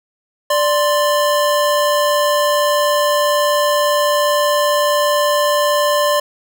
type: tone pair together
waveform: square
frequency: 588.2 / 1046.5 Hz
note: D5 / C6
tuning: +3 / 0 cents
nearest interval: minor seventh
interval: 997 cents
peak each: -15 / -18 dBFS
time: 0.5-6.2 s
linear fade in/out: 5 ms
effects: none